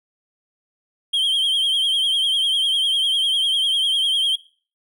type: tone with vibrato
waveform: triangle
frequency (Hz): 3192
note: G7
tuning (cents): +31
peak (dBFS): -15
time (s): 1.13-4.36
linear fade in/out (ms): 10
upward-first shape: triangle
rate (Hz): 10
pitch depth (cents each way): 78
effects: noise-tail reverb RT60 0.4 s tail -20 dB re dry